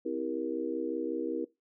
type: chord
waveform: sine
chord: C dominant seventh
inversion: none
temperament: just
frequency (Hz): 261.6 / 327 / 392.4 / 470.9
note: C4 / E4 / G4 / Bb4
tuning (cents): 0 / -14 / +2 / +18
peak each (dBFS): -38 / -34 / -39 / -35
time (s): 0.05-1.45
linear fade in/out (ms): 10
effects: noise-tail reverb RT60 0.2 s tail -19 dB re dry